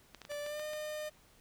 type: clicks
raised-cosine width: 0.2 ms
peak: -30 dBFS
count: 7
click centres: 0.147 / 0.217 / 0.251 / 0.317 / 0.464 / 0.596 / 0.734 s
type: tone with pitch glide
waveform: 45% pulse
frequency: 585 to 608.1 Hz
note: D5 to D#5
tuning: -7 to -40 cents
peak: -38 dBFS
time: 0.29-1.1 s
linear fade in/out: 20 ms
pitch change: +67 cents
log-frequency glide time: 0.42-0.63 s
effects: pink hiss -64 dBFS RMS until 1.4 s